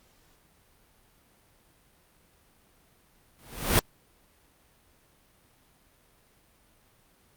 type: noise with exponential growth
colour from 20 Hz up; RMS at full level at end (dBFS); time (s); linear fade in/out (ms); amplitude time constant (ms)
pink; -18; 3.39-3.79; 0; 86
effects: pink hiss -63 dBFS RMS until 7.36 s + Opus 48 kbps